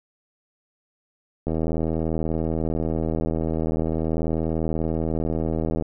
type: click train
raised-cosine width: 2 ms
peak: -12 dBFS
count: 351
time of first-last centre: 1.47-5.823 s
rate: 80.4 Hz
effects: none